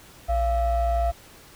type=ring-modulated tone; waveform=triangle; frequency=313.4 Hz; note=D#4; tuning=13 cents sharp; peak=-15 dBFS; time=0.28-1.12 s; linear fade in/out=20 ms; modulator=373 Hz; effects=pink hiss -49 dBFS RMS until 1.55 s